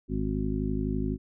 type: harmonic tone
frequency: 51.91 Hz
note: G#1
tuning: in tune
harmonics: 1 / 2 / 3 / 4 / 5 / 7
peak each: -32 / -35 / -35 / -33 / -32 / -36 dBFS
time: 0.08-1.18 s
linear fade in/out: 50 ms
effects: none